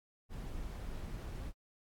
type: noise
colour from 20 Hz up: brown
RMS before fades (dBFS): -42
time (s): 0.29-1.53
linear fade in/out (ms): 50
effects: AAC 64 kbps